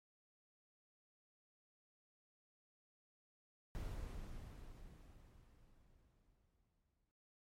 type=noise with exponential decay; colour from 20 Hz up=brown; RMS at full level=-44 dBFS; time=3.75-7.11 s; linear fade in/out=0 ms; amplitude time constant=730 ms; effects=noise-tail reverb RT60 0.1 s tail -22 dB re dry + MP3 64 kbps